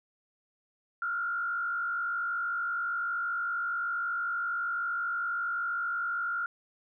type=tone with frequency modulation; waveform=sine; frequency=1396.9 Hz; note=F6; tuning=in tune; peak=-29 dBFS; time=1.02-6.46 s; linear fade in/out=2 ms; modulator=52.6 Hz; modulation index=0.87; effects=none